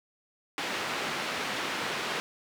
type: band-pass noise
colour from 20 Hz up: white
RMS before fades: -33 dBFS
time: 0.58-2.2 s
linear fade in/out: 0 ms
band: 180 to 2700 Hz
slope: 12 dB/octave
effects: none